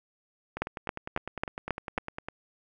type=two click trains; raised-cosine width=0.5 ms; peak=-20 / -12 dBFS; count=18 / 6; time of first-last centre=0.57-2.285 / 0.62-1.979 s; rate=9.91 / 3.68 Hz; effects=none